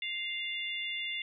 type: harmonic tone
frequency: 698.5 Hz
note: F5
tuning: in tune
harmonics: 3 / 4 / 5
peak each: -37 / -38 / -39 dBFS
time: 0.02-1.22 s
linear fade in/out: 2 ms
effects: none